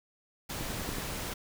pink noise, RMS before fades -37 dBFS, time 0.49-1.34 s, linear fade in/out 10 ms
click train, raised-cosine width 3 ms, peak -25 dBFS, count 5, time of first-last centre 0.61-0.984 s, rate 10.7 Hz
effects none

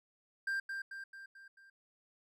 triangle tone with echo, 1585 Hz, G6, 19 cents sharp, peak -31 dBFS, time 0.47-0.6 s, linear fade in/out 5 ms, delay 220 ms, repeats 5, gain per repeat -5 dB, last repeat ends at 1.7 s, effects none

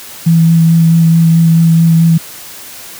sine tone with vibrato, 164.81 Hz, E3, in tune, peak -4 dBFS, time 0.26-2.18 s, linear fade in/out 10 ms, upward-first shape sine, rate 4.6 Hz, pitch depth 13 cents each way, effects white hiss -30 dBFS RMS until 2.99 s + high-pass 60 Hz 12 dB/octave

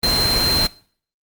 sine tone in noise, 4140 Hz, C8, 19 cents flat, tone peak -16 dBFS, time 0.03-0.67 s, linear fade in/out 5 ms, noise pink, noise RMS -21 dBFS, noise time 0.03-0.67 s, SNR +2 dB, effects noise-tail reverb RT60 0.5 s tail -20 dB re dry + Opus 32 kbps

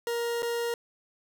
40% pulse tone with dropouts, 470.4 Hz, A#4, 16 cents sharp, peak -27 dBFS, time 0.07-0.74 s, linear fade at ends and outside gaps 1 ms, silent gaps 0.422-0.429 s, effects none

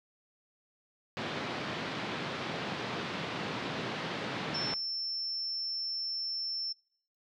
pink band-pass noise, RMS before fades -37 dBFS, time 1.17-4.74 s, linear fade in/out 0 ms, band 130 to 4200 Hz, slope 24 dB/octave
sine tone, 5360 Hz, E8, 28 cents sharp, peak -32 dBFS, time 4.54-6.73 s, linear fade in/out 10 ms
effects noise-tail reverb RT60 0.6 s tail -25 dB re dry

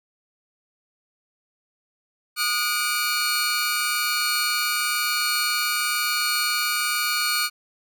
sawtooth tone cluster, 1231 / 1447 / 2320 / 4342 Hz, D#6 / F#6 / D7 / C#8, -19 / -39 / -22 / -37 cents, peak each -24 dBFS, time 2.36-7.5 s, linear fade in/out 50 ms, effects none

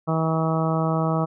harmonic tone, 160.9 Hz, E3, 42 cents flat, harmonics 1 / 2 / 3 / 4 / 5 / 6 / 7 / 8, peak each -22 / -29 / -30 / -28 / -31 / -35 / -31 / -32 dBFS, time 0.07-1.26 s, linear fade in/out 20 ms, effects none

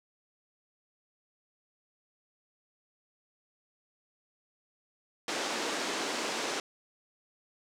pink band-pass noise, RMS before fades -34 dBFS, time 5.28-6.6 s, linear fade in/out 2 ms, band 270 to 7500 Hz, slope 24 dB/octave, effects none

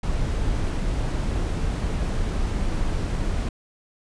brown noise, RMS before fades -24 dBFS, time 0.03-3.49 s, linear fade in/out 5 ms, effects resampled to 22050 Hz

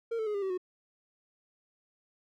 triangle tone with pitch steps, 460.5 / 439.7 / 419.8 / 400.9 / 382.8 / 365.5 Hz, A#4 / A4 / G#4 / G4 / G4 / F#4, -21 / -1 / +19 / +39 / -41 / -21 cents, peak -28 dBFS, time 0.11-0.578 s, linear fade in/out 10 ms, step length 78 ms, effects none

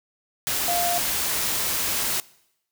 sine tone in noise, 698.5 Hz, F5, in tune, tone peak -23 dBFS, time 0.68-0.98 s, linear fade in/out 0 ms, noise white, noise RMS -25 dBFS, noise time 0.47-2.2 s, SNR -1 dB, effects noise-tail reverb RT60 0.8 s tail -22 dB re dry

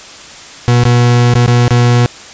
40% pulse tone with dropouts, 121.1 Hz, B2, 34 cents flat, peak -5 dBFS, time 0.68-2.06 s, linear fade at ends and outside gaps 0 ms, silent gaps 0.837-0.853 / 1.339-1.353 / 1.463-1.478 / 1.68-1.707 s, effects white hiss -32 dBFS RMS until 2.33 s + resampled to 16000 Hz

